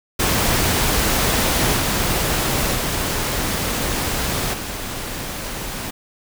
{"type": "noise with level steps", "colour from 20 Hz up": "pink", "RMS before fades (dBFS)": [-18, -20, -22, -28], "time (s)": [0.19, 5.91], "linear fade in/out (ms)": 10, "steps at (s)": [1.76, 2.75, 4.53], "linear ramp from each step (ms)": 10, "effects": []}